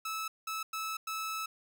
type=tone bursts at uneven times; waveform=sawtooth; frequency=1305 Hz; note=E6; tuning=18 cents flat; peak=-31 dBFS; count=4; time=0.05-0.28 / 0.47-0.63 / 0.73-0.97 / 1.07-1.46 s; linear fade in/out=5 ms; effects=none